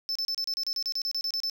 triangle tone bursts, 5274 Hz, E8, in tune, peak -26 dBFS, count 15, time 0.09-1.498 s, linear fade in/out 0 ms, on 64 ms, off 32 ms, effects 11-bit

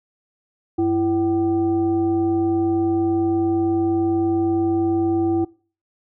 sine tone with frequency modulation, 333.9 Hz, E4, 22 cents sharp, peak -16 dBFS, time 0.78-5.45 s, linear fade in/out 10 ms, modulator 430 Hz, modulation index 0.48, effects noise-tail reverb RT60 0.4 s tail -23 dB re dry

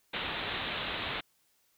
white low-pass noise, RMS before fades -36 dBFS, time 0.13-1.21 s, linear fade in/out 10 ms, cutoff 3900 Hz, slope 96 dB/octave, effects white hiss -71 dBFS RMS until 1.77 s

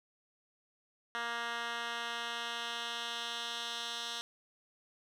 10% pulse tone with band-pass filter sweep, 234.7 Hz, A#3, 12 cents sharp, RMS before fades -39 dBFS, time 1.15-4.21 s, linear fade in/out 0 ms, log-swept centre 2000 to 4000 Hz, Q 1.6, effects none

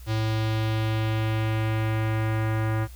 square tone with low-pass filter sweep, 110 Hz, A2, in tune, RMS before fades -25 dBFS, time 0.06-2.88 s, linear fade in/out 50 ms, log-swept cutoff 4500 to 1700 Hz, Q 1.6, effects added 62 Hz sine -40 dBFS peak until 2.95 s + white hiss -53 dBFS RMS until 2.95 s

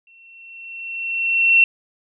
sine tone with exponential growth, 2713 Hz, E7, 49 cents sharp, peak -8 dBFS, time 0.07-1.64 s, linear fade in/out 2 ms, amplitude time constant 340 ms, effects none

